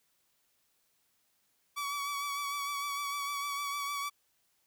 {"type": "tone with vibrato", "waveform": "sawtooth", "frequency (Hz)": 1139, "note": "C#6", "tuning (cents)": 47, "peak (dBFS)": -30, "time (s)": [1.76, 4.1], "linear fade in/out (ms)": 20, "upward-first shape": "triangle", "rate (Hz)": 6.6, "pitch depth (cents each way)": 34, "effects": ["white hiss -74 dBFS RMS until 4.66 s"]}